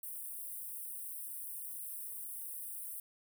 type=high-pass noise; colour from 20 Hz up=white; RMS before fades=-44 dBFS; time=0.03-3 s; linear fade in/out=2 ms; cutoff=8600 Hz; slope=96 dB/octave; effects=none